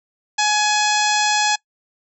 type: harmonic tone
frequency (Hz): 842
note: G#5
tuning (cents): +24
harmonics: 1 / 2 / 3 / 4 / 5 / 6 / 7 / 8 / 9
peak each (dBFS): -19 / -22 / -24 / -25 / -26 / -27 / -27 / -28 / -29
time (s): 0.38-1.56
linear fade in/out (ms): 10
effects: noise-tail reverb RT60 0.1 s tail -23 dB re dry